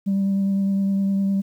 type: tone with vibrato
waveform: sine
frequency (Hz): 196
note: G3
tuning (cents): 0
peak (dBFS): -16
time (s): 0.06-1.42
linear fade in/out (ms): 20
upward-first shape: triangle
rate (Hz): 9.8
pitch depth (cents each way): 16
effects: tanh soft clip ceiling -16 dBFS + 9-bit